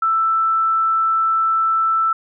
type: tone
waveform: sine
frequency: 1325 Hz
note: E6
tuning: 9 cents sharp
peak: -14 dBFS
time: 0.02-2.13 s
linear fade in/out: 5 ms
effects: none